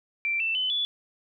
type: tone with pitch steps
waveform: sine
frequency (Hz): 2349 / 2667 / 3029 / 3439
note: D7 / E7 / F#7 / A7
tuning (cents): 0 / +20 / +40 / -40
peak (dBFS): -24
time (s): 0.25-0.85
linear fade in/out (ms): 0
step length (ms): 150
effects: none